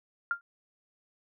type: tone with exponential decay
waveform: sine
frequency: 1396.9 Hz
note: F6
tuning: in tune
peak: -22 dBFS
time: 0.31-0.41 s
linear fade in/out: 1 ms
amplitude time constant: 21 ms
effects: none